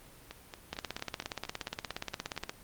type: two click trains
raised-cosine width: 0.2 ms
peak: -24 / -17 dBFS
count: 10 / 31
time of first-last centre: 0.31-2.365 / 0.73-2.495 s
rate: 4.38 / 17 Hz
effects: pink hiss -55 dBFS RMS until 2.63 s + Opus 24 kbps